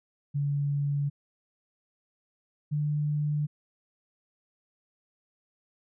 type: tone pair in turn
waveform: sine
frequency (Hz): 142.9 / 148.57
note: D3 / D3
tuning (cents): -47 / +20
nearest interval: minor second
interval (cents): 67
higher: second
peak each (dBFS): -25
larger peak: neither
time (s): 0.34-1.1 / 2.71-3.47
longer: neither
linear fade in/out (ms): 20
effects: none